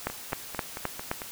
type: two click trains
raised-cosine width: 0.5 ms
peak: -12 / -20 dBFS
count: 5 / 6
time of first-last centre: 0.07-1.114 / 0.1-1.219 s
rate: 3.83 / 4.47 Hz
effects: white hiss -42 dBFS RMS until 1.31 s